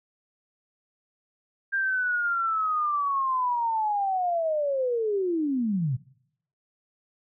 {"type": "linear sweep", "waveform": "sine", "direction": "down", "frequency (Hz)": [1600, 116.54], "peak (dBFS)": -23, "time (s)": [1.72, 5.97], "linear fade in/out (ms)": 20, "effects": ["noise-tail reverb RT60 0.7 s tail -21 dB re dry"]}